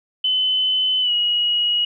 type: tone with pitch glide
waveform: sine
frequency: 3031 to 2901 Hz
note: F#7 to F#7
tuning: +41 to -35 cents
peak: -16 dBFS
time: 0.24-1.85 s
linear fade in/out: 5 ms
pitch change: -76 cents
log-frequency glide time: 1.01-1.12 s
effects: none